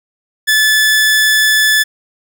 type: tone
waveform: sawtooth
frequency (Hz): 1734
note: A6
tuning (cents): -26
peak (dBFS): -5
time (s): 0.47-1.84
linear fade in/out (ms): 20
effects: none